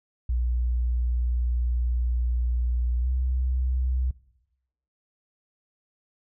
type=tone with pitch glide; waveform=sine; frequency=60.3 to 63.52 Hz; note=B1 to B1; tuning=-41 to +49 cents; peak=-22 dBFS; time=0.29-4.11 s; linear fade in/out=5 ms; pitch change=+90 cents; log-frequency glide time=3.01-3.07 s; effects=noise-tail reverb RT60 0.9 s tail -20 dB re dry